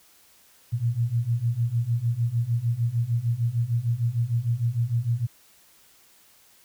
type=beating tone pair; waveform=sine; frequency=114.4 / 121 Hz; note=A#2 / B2; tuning=-32 / -35 cents; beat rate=6.6 Hz; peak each=-26 / -24 dBFS; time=0.72-5.27 s; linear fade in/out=20 ms; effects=white hiss -57 dBFS RMS until 6.64 s